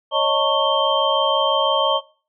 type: tone cluster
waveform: sine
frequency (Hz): 552 / 618 / 898 / 1105 / 3146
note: C#5 / D#5 / A5 / C#6 / G7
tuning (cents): -7 / -12 / +35 / -6 / +6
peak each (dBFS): -22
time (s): 0.11-2.01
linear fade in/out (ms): 50
effects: noise-tail reverb RT60 0.4 s tail -20 dB re dry